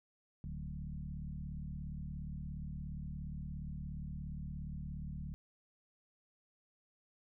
sine tone with frequency modulation, 108 Hz, A2, 32 cents flat, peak -40 dBFS, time 0.44-5.34 s, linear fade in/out 0 ms, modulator 37.1 Hz, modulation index 2.2, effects none

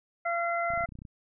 harmonic tone, 684 Hz, F5, 36 cents flat, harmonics 1 / 2 / 3, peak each -29 / -32 / -34 dBFS, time 0.25-0.86 s, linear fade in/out 10 ms
clicks, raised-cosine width 5 ms, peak -32 dBFS, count 11, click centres 0.704 / 0.737 / 0.776 / 0.808 / 0.839 / 0.89 / 0.922 / 0.954 / 0.989 / 1.019 / 1.052 s
effects none

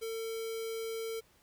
square tone with notch filter, 450 Hz, A4, 39 cents sharp, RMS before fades -38 dBFS, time 0.01-1.21 s, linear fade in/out 20 ms, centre 1100 Hz, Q 1.2, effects pink hiss -66 dBFS RMS until 1.42 s

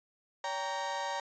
35% pulse chord, G diminished, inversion second, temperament equal with one note detuned, 567 / 784 / 932.3 Hz, Db5 / G5 / Bb5, +39 / 0 / 0 cents, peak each -38 / -38 / -34 dBFS, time 0.44-1.2 s, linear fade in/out 2 ms, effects resampled to 16000 Hz

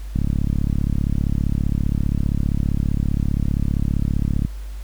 click train, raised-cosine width 5 ms, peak -8 dBFS, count 152, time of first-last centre 0.16-4.45 s, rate 35.2 Hz, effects added 50 Hz sine -28 dBFS peak until 4.83 s + pink hiss -48 dBFS RMS until 4.83 s

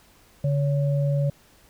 sine tone pair together, 142.9 / 562.4 Hz, D3 / C#5, -47 / +25 cents, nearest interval 2 octaves, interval 2372 cents, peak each -20 / -29 dBFS, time 0.44-1.3 s, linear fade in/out 5 ms, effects pink hiss -56 dBFS RMS until 1.69 s

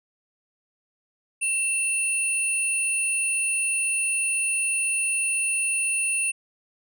sine tone pair together, 2678 / 9582 Hz, E7 / D9, +27 / +34 cents, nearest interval octave + minor seventh, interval 2207 cents, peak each -24 / -22 dBFS, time 1.41-6.32 s, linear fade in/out 20 ms, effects tanh soft clip ceiling -18 dBFS

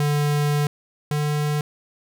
square tone pair in turn, 146.83 / 148.62 Hz, D3 / D3, 0 / +21 cents, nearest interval unison, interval 21 cents, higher second, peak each -19 / -21 dBFS, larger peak first, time 0-0.67 / 1.11-1.61 s, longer first, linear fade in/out 2 ms, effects none

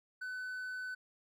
triangle tone, 1506 Hz, F#6, 30 cents sharp, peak -37 dBFS, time 0.21-0.95 s, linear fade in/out 10 ms, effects none

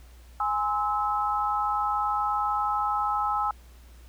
sine chord, Ab augmented, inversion none, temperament just, 830.6 / 1038.3 / 1297.8 Hz, Ab5 / C6 / E6, 0 / -14 / -27 cents, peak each -27 / -32 / -27 dBFS, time 0.4-3.51 s, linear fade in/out 2 ms, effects added 60 Hz sine -47 dBFS peak until 4.08 s + pink hiss -58 dBFS RMS until 4.08 s

